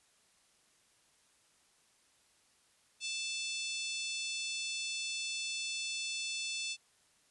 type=harmonic tone with a mistuned harmonic; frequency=880 Hz; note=A5; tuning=in tune; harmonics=3 / 4 / 5 / 6 / 7 / 8 / 9 / 10; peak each=-40 / -42 / -44 / -46 / -47 / -48 / -49 / -50 dBFS; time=3-6.77 s; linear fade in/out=50 ms; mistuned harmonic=7; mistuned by=-26 cents; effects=white hiss -69 dBFS RMS until 7.3 s + resampled to 24000 Hz